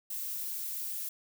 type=noise; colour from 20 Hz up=violet; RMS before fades=-37 dBFS; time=0.1-1.09 s; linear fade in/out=5 ms; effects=none